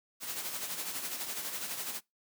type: noise with tremolo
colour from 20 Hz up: white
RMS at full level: -36 dBFS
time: 0.2-2.01 s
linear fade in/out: 50 ms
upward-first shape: sine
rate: 12 Hz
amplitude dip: 50%
effects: noise-tail reverb RT60 0.2 s tail -25 dB re dry + high-pass 150 Hz 12 dB/octave